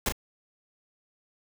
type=noise with echo; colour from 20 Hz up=pink; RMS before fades=-26 dBFS; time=0.06-0.09 s; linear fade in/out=2 ms; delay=33 ms; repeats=1; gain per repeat=-6 dB; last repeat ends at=0.123 s; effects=none